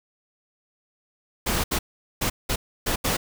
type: noise bursts at uneven times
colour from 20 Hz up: pink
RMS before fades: -24 dBFS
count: 6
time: 1.46-1.64 / 1.71-1.79 / 2.21-2.3 / 2.49-2.56 / 2.86-2.96 / 3.04-3.17 s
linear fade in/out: 10 ms
effects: none